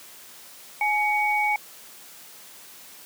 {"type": "tone pair together", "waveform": "sine", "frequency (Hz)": [840.2, 2243], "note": ["G#5", "C#7"], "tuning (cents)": [20, 20], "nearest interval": "octave + perfect fourth", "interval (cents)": 1700, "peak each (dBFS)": -23, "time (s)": [0.81, 1.56], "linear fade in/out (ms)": 2, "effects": ["white hiss -46 dBFS RMS until 3.05 s", "high-pass 150 Hz 12 dB/octave"]}